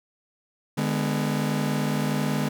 40% pulse chord, G# diminished, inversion second, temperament just, 149.51 / 207.7 / 249.2 Hz, D3 / G#3 / B3, +31 / 0 / +16 cents, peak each -26 / -27 / -28 dBFS, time 0.77-2.49 s, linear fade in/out 10 ms, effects none

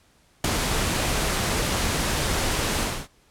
pink noise with ADSR envelope, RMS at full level -17 dBFS, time 0.44-3.08 s, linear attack 5 ms, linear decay 4 ms, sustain -7 dB, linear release 270 ms, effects pink hiss -60 dBFS RMS until 3.3 s + low-pass 11000 Hz 12 dB/octave

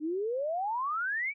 sine exponential sweep, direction up, 293.7 to 2349 Hz, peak -29 dBFS, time 0-1.34 s, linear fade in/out 50 ms, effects none

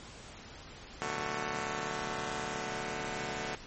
5% pulse chord, B minor seventh, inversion none, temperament just, 123.47 / 148.16 / 185.21 / 222.2 Hz, B2 / D3 / F#3 / A3, 0 / +16 / +2 / +17 cents, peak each -33 / -30 / -31 / -28 dBFS, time 1.02-3.55 s, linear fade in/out 0 ms, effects pink hiss -49 dBFS RMS until 3.66 s + MP3 32 kbps

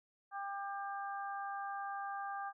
harmonic tone, 398 Hz, G4, 26 cents sharp, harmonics 2 / 3 / 4, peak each -41 / -44 / -47 dBFS, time 0.31-2.53 s, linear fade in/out 50 ms, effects none

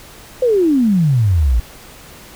sine exponential sweep, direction down, 523.3 to 54.2 Hz, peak -10 dBFS, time 0.42-1.6 s, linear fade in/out 5 ms, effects pink hiss -39 dBFS RMS until 2.35 s

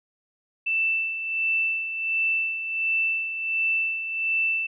sine tone with tremolo, 2659 Hz, E7, 14 cents sharp, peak -20 dBFS, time 0.66-4.67 s, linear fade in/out 10 ms, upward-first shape sine, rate 1.4 Hz, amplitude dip 60%, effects none

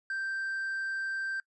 sine tone with hard clipping, 1568 Hz, G6, in tune, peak -32 dBFS, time 0.1-1.4 s, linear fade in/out 2 ms, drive 2 dB, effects noise-tail reverb RT60 0.1 s tail -22 dB re dry + resampled to 24000 Hz

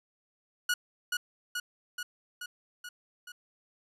sawtooth tone with echo, 1456 Hz, F#6, 28 cents flat, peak -22 dBFS, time 0.69-0.74 s, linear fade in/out 5 ms, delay 430 ms, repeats 6, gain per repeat -3 dB, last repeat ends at 3.32 s, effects resampled to 32000 Hz

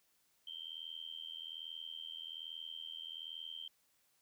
sine tone with amplitude modulation, 3134 Hz, G7, 1 cent flat, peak -40 dBFS, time 0.47-3.68 s, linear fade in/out 5 ms, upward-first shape sine, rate 81.2 Hz, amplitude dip 95%, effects white hiss -75 dBFS RMS until 4.21 s

